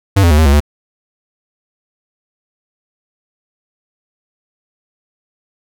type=tone with pitch steps; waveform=square; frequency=98 / 85.1 / 74.9 / 79.3 / 70 / 73.5 Hz; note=G2 / F2 / D2 / D#2 / C#2 / D2; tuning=0 / -44 / +35 / +33 / +18 / +2 cents; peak=-7 dBFS; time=0.16-0.604 s; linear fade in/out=10 ms; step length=74 ms; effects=none